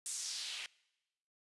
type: noise with band-pass filter sweep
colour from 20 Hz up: white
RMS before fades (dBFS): -42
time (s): 0.06-0.66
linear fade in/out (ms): 0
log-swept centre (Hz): 8500 to 2500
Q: 2.1
effects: noise-tail reverb RT60 1.0 s tail -24 dB re dry + resampled to 24000 Hz